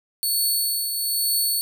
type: tone with tremolo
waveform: 10% pulse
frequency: 4435 Hz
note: C#8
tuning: in tune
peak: -12 dBFS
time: 0.23-1.61 s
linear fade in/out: 0 ms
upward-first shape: triangle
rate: 1.1 Hz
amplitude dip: 50%
effects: none